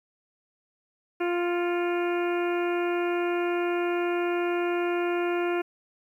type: harmonic tone with a mistuned harmonic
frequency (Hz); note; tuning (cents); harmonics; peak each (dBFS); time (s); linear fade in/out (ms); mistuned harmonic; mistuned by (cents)
349.2; F4; 0; 1 / 2 / 3 / 4 / 5 / 6 / 7 / 8; -25 / -33 / -38 / -36 / -41 / -43 / -39 / -44; 1.2-5.62; 10; 6; +51
effects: 10-bit